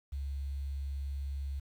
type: tone with quantisation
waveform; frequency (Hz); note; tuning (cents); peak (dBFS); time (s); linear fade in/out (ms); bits
sine; 69.3; C#2; 0; -34; 0.12-1.6; 10; 10
effects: none